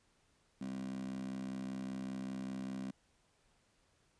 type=tone with high-pass filter; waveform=15% pulse; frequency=65.1 Hz; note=C2; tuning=8 cents flat; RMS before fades=-42 dBFS; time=0.61-2.91 s; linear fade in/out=5 ms; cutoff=220 Hz; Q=5.9; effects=pink hiss -73 dBFS RMS until 4.19 s + resampled to 22050 Hz